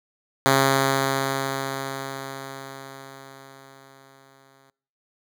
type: tone with exponential decay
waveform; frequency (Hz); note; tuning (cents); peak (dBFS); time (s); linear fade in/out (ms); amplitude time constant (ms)
5% pulse; 135.7; C#3; -36; -4; 0.46-4.7; 0; 920
effects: noise-tail reverb RT60 0.6 s tail -24 dB re dry